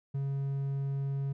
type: tone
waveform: triangle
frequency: 138.1 Hz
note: C#3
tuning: 6 cents flat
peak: -28 dBFS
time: 0.14-1.33 s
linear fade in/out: 10 ms
effects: none